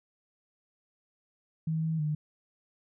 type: tone with pitch steps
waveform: sine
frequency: 159.7 / 160.6 / 151.5 Hz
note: D#3 / E3 / D#3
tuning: +45 / -45 / -46 cents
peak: -27 dBFS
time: 1.67-2.15 s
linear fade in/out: 5 ms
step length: 160 ms
effects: none